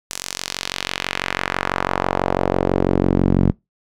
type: tone with band-pass filter sweep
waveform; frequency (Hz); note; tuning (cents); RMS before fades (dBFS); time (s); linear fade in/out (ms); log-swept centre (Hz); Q
sawtooth; 46.06; F#1; -7; -20; 0.1-3.52; 10; 7700 to 190; 1.2
effects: noise-tail reverb RT60 0.2 s tail -25 dB re dry